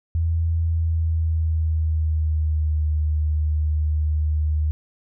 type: tone with pitch glide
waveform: sine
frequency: 82.41 to 76.45 Hz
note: E2 to D#2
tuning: 0 to -30 cents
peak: -18 dBFS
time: 0.15-4.71 s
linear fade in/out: 0 ms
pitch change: -130 cents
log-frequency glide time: 0.64-2.86 s
effects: none